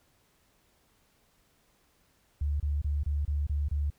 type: tone bursts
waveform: sine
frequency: 72.8 Hz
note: D2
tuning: 15 cents flat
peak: -26 dBFS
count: 7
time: 2.41-3.902 s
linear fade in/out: 5 ms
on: 190 ms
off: 27 ms
effects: pink hiss -68 dBFS RMS until 3.98 s